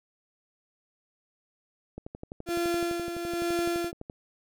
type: click train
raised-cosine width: 2 ms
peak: -25 dBFS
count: 26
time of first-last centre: 1.98-4.099 s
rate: 11.8 Hz
type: tone with tremolo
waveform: 35% pulse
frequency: 343.4 Hz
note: F4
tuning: 29 cents flat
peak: -24 dBFS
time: 2.46-3.92 s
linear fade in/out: 50 ms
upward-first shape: sine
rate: 1.1 Hz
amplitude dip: 55%
effects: none